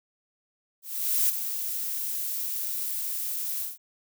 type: noise with ADSR envelope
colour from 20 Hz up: violet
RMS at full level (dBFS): -22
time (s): 0.82-3.78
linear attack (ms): 470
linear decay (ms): 14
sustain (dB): -9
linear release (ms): 160
effects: none